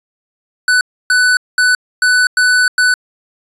square tone bursts at uneven times, 1494 Hz, F#6, 16 cents sharp, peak -9 dBFS, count 6, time 0.68-0.81 / 1.1-1.37 / 1.58-1.75 / 2.02-2.27 / 2.37-2.68 / 2.78-2.94 s, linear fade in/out 2 ms, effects resampled to 24000 Hz

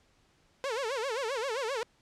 sawtooth tone with vibrato, 493.9 Hz, B4, in tune, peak -27 dBFS, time 0.64-1.83 s, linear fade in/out 0 ms, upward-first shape sine, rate 7.6 Hz, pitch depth 230 cents each way, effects pink hiss -67 dBFS RMS until 2.01 s + low-pass 7000 Hz 12 dB/octave

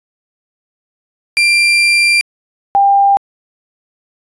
35% pulse / sine tone pair in turn, 2374 / 796.6 Hz, D7 / G5, +18 / +28 cents, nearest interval octave + perfect fifth, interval 1890 cents, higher first, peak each -6 dBFS, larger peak neither, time 1.37-2.21 / 2.75-3.17 s, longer first, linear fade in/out 0 ms, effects resampled to 22050 Hz

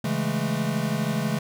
square chord, A major seventh, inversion first, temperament equal, 138.59 / 164.81 / 207.7 / 220 Hz, C#3 / E3 / G#3 / A3, 0 / 0 / 0 / 0 cents, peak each -30 dBFS, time 0.04-1.39 s, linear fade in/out 5 ms, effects none

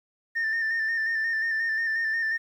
sine tone with vibrato, 1800 Hz, A6, 39 cents sharp, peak -22 dBFS, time 0.35-2.38 s, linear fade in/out 20 ms, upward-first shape square, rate 5.6 Hz, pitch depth 29 cents each way, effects tanh soft clip ceiling -22 dBFS + 10-bit

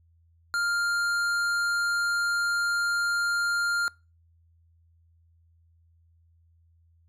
sine tone with hard clipping, 1400 Hz, F6, 4 cents sharp, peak -26 dBFS, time 0.54-3.88 s, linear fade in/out 0 ms, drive 12 dB, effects noise-tail reverb RT60 0.3 s tail -24 dB re dry + added 83 Hz sine -59 dBFS peak until 7.08 s

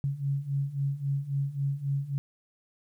sine beating tone pair, 137.3 / 141 Hz, C#3 / C#3, -16 / +30 cents, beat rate 3.7 Hz, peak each -32 / -29 dBFS, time 0.04-2.18 s, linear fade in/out 0 ms, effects 11-bit

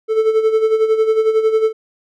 triangle tone with tremolo, 440 Hz, A4, in tune, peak -7 dBFS, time 0.08-1.73 s, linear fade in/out 50 ms, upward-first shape sine, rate 11 Hz, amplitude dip 65%, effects none

